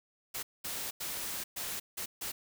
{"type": "noise bursts at uneven times", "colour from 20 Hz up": "white", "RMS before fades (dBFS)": -38, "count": 6, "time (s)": [[0.34, 0.43], [0.64, 0.91], [1, 1.44], [1.56, 1.8], [1.97, 2.06], [2.21, 2.32]], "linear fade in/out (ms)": 10, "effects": []}